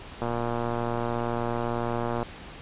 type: click train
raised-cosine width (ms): 1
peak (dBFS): -15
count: 238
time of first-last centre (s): 0.22-2.228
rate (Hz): 118
effects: pink hiss -43 dBFS RMS until 2.61 s + resampled to 8000 Hz